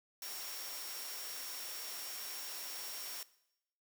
sine tone in noise, 5550 Hz, F8, 12 cents flat, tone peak -48 dBFS, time 0.22-3.23 s, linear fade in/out 2 ms, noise white, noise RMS -45 dBFS, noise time 0.22-3.23 s, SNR -6 dB, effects noise-tail reverb RT60 0.8 s tail -19 dB re dry + high-pass 400 Hz 12 dB/octave

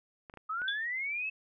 clicks, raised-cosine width 0.5 ms, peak -32 dBFS, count 4, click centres 0.298 / 0.339 / 0.373 / 0.618 s
sine linear sweep, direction up, 1244.5 to 2637 Hz, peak -32 dBFS, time 0.49-1.3 s, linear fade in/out 10 ms
sine tone with exponential decay, 3455 Hz, A7, 32 cents flat, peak -28 dBFS, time 0.68-0.85 s, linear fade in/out 2 ms, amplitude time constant 36 ms
effects none

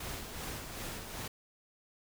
pink noise with tremolo, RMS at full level -40 dBFS, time 0-1.28 s, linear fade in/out 5 ms, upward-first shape sine, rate 2.6 Hz, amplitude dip 45%, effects none

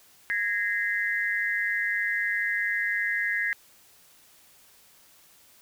sine tone cluster, 1654 / 1854 / 2057 Hz, G#6 / A#6 / C7, -8 / -10 / -30 cents, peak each -29 dBFS, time 0.3-3.53 s, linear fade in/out 0 ms, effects white hiss -57 dBFS RMS until 5.61 s

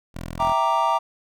10% pulse tone, 42.24 Hz, E1, 43 cents sharp, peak -23 dBFS, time 0.14-0.53 s, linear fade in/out 20 ms
triangle chord, E half-diminished seventh, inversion none, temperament equal, 659.3 / 784 / 932.3 / 1174.7 Hz, E5 / G5 / Bb5 / D6, 0 / 0 / 0 / 0 cents, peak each -24 / -24 / -19 / -22 dBFS, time 0.39-0.99 s, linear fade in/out 20 ms
effects none

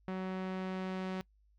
sawtooth tone with low-pass filter sweep, 187.2 Hz, F#3, 20 cents sharp, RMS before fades -38 dBFS, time 0.08-1.21 s, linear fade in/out 0 ms, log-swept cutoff 2200 to 3600 Hz, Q 0.71, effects noise-tail reverb RT60 0.1 s tail -23 dB re dry + added 51 Hz sine -65 dBFS peak until 1.58 s

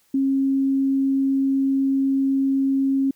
sine tone, 270.8 Hz, C#4, 40 cents flat, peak -17 dBFS, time 0.14-3.11 s, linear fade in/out 5 ms, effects white hiss -62 dBFS RMS until 3.15 s

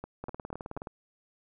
two click trains, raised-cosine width 1 ms, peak -24 / -24 dBFS, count 4 / 13, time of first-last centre 0.04-0.773 / 0.24-0.872 s, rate 4.09 / 19 Hz, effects none

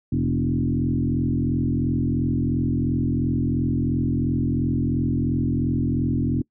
sine tone with frequency modulation, 190.5 Hz, G3, 49 cents flat, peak -19 dBFS, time 0.12-6.42 s, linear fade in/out 5 ms, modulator 42.9 Hz, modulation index 2.7, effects noise-tail reverb RT60 0.1 s tail -23 dB re dry

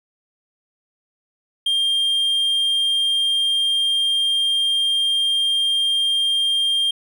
triangle tone, 3200 Hz, G7, 35 cents sharp, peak -15 dBFS, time 1.66-6.91 s, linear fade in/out 5 ms, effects none

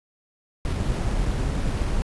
brown noise with sample-and-hold, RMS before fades -24 dBFS, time 0.65-2.02 s, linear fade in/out 0 ms, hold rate 7350 Hz, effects resampled to 24000 Hz

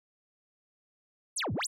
sine exponential two-way sweep, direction down then up, 11850 to 87.31 to 11850 Hz, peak -27 dBFS, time 1.36-1.67 s, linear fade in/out 10 ms, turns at 1.53 s, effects tanh soft clip ceiling -29 dBFS

